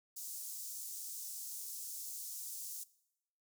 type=high-pass noise; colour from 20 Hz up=pink; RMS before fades=-45 dBFS; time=0.16-2.84 s; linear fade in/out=10 ms; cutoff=6200 Hz; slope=24 dB/octave; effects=noise-tail reverb RT60 0.8 s tail -20 dB re dry